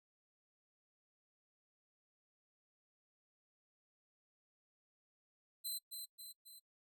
10% pulse tone with echo, 4060 Hz, B7, 47 cents sharp, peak -33 dBFS, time 5.64-5.79 s, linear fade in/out 20 ms, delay 270 ms, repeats 3, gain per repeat -5 dB, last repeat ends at 6.6 s, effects noise-tail reverb RT60 0.1 s tail -25 dB re dry

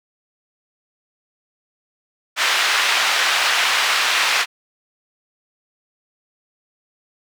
white band-pass noise, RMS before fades -18 dBFS, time 2.36-4.46 s, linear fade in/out 50 ms, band 1000 to 3000 Hz, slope 12 dB/octave, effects none

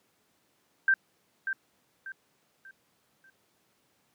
sine tone with echo, 1568 Hz, G6, in tune, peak -19 dBFS, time 0.88-0.94 s, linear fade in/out 2 ms, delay 590 ms, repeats 4, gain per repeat -9 dB, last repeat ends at 3.3 s, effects pink hiss -70 dBFS RMS until 4.14 s + high-pass 150 Hz 12 dB/octave

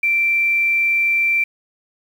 sine tone with quantisation, 2349 Hz, D7, in tune, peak -14 dBFS, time 0.03-1.44 s, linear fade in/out 5 ms, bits 7, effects none

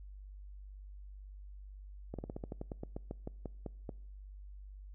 slowing click train, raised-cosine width 2 ms, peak -27 dBFS, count 16, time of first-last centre 2.14-3.892 s, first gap 47 ms, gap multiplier 1.12, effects noise-tail reverb RT60 0.7 s tail -24 dB re dry + added 49 Hz sine -47 dBFS peak until 4.94 s

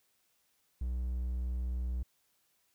triangle tone, 61.74 Hz, B1, in tune, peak -30 dBFS, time 0.81-2.03 s, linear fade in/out 5 ms, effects white hiss -74 dBFS RMS until 2.74 s

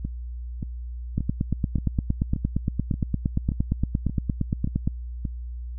two click trains, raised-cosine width 5 ms, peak -10 / -16 dBFS, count 33 / 10, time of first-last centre 1.18-4.875 / 0.05-5.252 s, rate 8.66 / 1.73 Hz, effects added 60 Hz sine -31 dBFS peak until 5.78 s

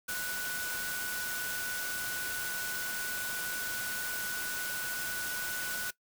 sine tone in noise, 1480 Hz, F#6, in tune, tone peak -36 dBFS, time 0.08-5.91 s, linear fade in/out 10 ms, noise white, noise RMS -38 dBFS, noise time 0.08-5.91 s, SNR -1 dB, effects noise-tail reverb RT60 0.1 s tail -19 dB re dry

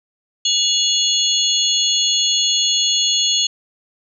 sine tone cluster, 2874 / 3393 / 4309 / 6630 Hz, F7 / G#7 / C#8 / G#8, +49 / +36 / -50 / -4 cents, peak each -20 dBFS, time 0.45-3.47 s, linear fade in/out 5 ms, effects none

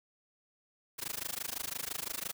white noise with amplitude modulation, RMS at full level -35 dBFS, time 0.98-2.33 s, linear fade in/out 20 ms, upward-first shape sine, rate 25.9 Hz, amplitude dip 100%, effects none

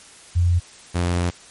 sine / sawtooth tone pair in turn, 87.31 / 87.7 Hz, F2 / F2, 0 / +8 cents, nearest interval unison, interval 8 cents, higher second, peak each -14 / -15 dBFS, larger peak first, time 0.35-0.6 / 0.94-1.31 s, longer second, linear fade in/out 20 ms, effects white hiss -45 dBFS RMS until 1.5 s + MP3 48 kbps

